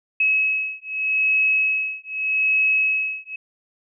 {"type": "beating tone pair", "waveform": "sine", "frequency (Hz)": [2568, 2568.82], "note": ["E7", "E7"], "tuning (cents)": [-46, -45], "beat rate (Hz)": 0.82, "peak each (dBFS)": -21, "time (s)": [0.2, 3.36], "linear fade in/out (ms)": 5, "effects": []}